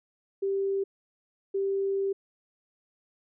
sine tone bursts at uneven times, 392 Hz, G4, in tune, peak -25 dBFS, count 2, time 0.42-0.84 / 1.54-2.13 s, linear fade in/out 10 ms, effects none

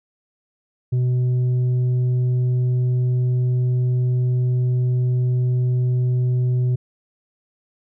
sine tone with tanh clipping, 125 Hz, B2, 21 cents sharp, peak -17 dBFS, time 0.92-6.76 s, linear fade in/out 10 ms, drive 4 dB, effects none

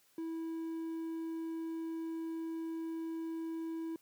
triangle tone, 326.7 Hz, E4, 15 cents flat, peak -35 dBFS, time 0.18-3.96 s, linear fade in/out 2 ms, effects white hiss -69 dBFS RMS until 4.01 s + high-pass 100 Hz 12 dB/octave

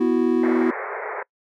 triangle chord, B suspended fourth, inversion none, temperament equal, 246.9 / 329.6 / 370 Hz, B3 / E4 / F#4, 0 / 0 / 0 cents, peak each -19 dBFS, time 0-0.71 s, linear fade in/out 10 ms
pink band-pass noise, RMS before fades -30 dBFS, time 0.43-1.23 s, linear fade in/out 5 ms, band 390 to 2200 Hz, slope 96 dB/octave
effects noise-tail reverb RT60 0.1 s tail -25 dB re dry

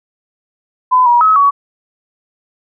sine tone with pitch steps, 1010 / 958 / 1282 / 1127 Hz, B5 / A#5 / E6 / C#6, +39 / +47 / -49 / +28 cents, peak -6 dBFS, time 0.91-1.51 s, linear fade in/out 20 ms, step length 150 ms, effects none

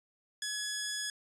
10% pulse tone, 1687 Hz, G#6, 27 cents sharp, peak -25 dBFS, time 0.42-1.1 s, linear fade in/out 2 ms, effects resampled to 22050 Hz

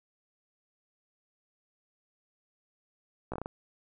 slowing click train, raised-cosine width 1 ms, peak -22 dBFS, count 6, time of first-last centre 3.32-3.459 s, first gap 16 ms, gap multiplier 1.28, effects none

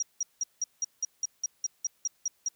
sine tone bursts, 5720 Hz, F8, 41 cents sharp, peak -26 dBFS, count 13, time 0-2.485 s, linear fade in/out 2 ms, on 25 ms, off 180 ms, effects white hiss -69 dBFS RMS until 2.55 s

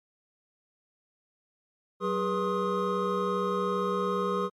triangle tone cluster, 187.6 / 407.8 / 485.3 / 1063 / 1256 Hz, F#3 / G#4 / B4 / C6 / D#6, +24 / -32 / -30 / +27 / +16 cents, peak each -31 / -29 / -30 / -32 / -31 dBFS, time 2-4.5 s, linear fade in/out 50 ms, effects MP3 64 kbps

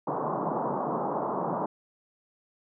white band-pass noise, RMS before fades -30 dBFS, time 0.07-1.66 s, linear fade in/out 5 ms, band 140 to 1100 Hz, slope 48 dB/octave, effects none

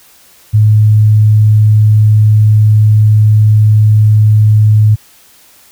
sine tone, 107 Hz, A2, 48 cents flat, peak -3 dBFS, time 0.53-4.96 s, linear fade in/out 20 ms, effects white hiss -43 dBFS RMS until 5.71 s

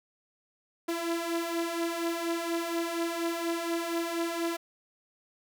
sawtooth beating tone pair, 333.5 / 337.7 Hz, E4 / E4, +20 / +42 cents, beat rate 4.2 Hz, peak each -31 / -27 dBFS, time 0.88-4.57 s, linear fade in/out 10 ms, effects none

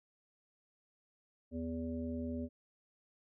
harmonic tone, 82.3 Hz, E2, 2 cents flat, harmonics 1 / 3 / 5 / 7, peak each -43 / -38 / -48 / -47 dBFS, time 1.51-2.49 s, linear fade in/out 50 ms, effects none

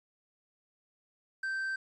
triangle tone with quantisation, 1559 Hz, G6, 10 cents flat, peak -30 dBFS, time 1.43-1.76 s, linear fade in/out 5 ms, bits 10, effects resampled to 22050 Hz

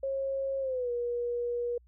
sine tone with pitch glide, 542 to 480.1 Hz, C#5 to B4, -39 to -49 cents, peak -29 dBFS, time 0.03-1.78 s, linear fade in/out 5 ms, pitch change -210 cents, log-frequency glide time 0.6-0.91 s, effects added 60 Hz sine -57 dBFS peak until 1.87 s

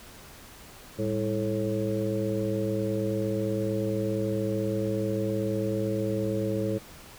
harmonic tone with a mistuned harmonic, 108.8 Hz, A2, 19 cents flat, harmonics 1 / 2 / 3 / 4 / 5, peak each -32 / -32 / -32 / -32 / -32 dBFS, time 0.98-6.79 s, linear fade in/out 20 ms, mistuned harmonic 2, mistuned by -130 cents, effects pink hiss -48 dBFS RMS until 7.18 s

